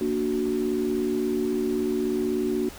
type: chord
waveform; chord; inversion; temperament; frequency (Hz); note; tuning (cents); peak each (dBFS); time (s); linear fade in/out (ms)
sine; Bb augmented; none; equal; 233.1 / 293.7 / 370; Bb3 / D4 / F#4; 0 / 0 / 0; -28 / -28 / -25; 0.01-2.69; 2
effects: tanh soft clip ceiling -13 dBFS + pink hiss -43 dBFS RMS until 2.78 s